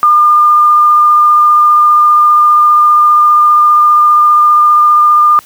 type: tone with vibrato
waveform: sine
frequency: 1205 Hz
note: D6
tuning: 44 cents sharp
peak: -3 dBFS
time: 0.03-5.39 s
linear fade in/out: 0 ms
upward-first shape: triangle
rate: 15 Hz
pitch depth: 11 cents each way
effects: white hiss -39 dBFS RMS until 5.45 s + high-pass 80 Hz 12 dB/octave